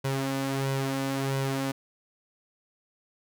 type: tone with flanger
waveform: sawtooth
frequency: 135.6 Hz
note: C#3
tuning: 38 cents flat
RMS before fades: -29 dBFS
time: 0.04-1.72 s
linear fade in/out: 10 ms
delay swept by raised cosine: 2 to 4 ms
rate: 1.5 Hz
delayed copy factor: +0.55
effects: none